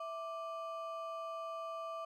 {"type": "ring-modulated tone", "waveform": "triangle", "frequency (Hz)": 916, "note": "A#5", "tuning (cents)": -31, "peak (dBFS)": -35, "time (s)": [0, 2.05], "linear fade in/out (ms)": 5, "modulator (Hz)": 259, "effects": []}